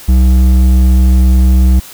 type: tone with hard clipping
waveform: triangle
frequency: 63.5 Hz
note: B1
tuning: 49 cents sharp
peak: -6 dBFS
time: 0.08-1.8 s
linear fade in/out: 10 ms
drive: 12 dB
effects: white hiss -33 dBFS RMS until 1.93 s